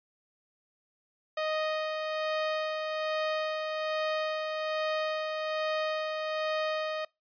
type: tone with tremolo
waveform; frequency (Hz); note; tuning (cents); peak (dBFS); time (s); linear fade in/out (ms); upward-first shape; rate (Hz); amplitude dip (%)
sawtooth; 622.3; D#5; 0; -24; 1.37-7.05; 5; sine; 1.2; 35
effects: noise-tail reverb RT60 0.2 s tail -24 dB re dry + resampled to 11025 Hz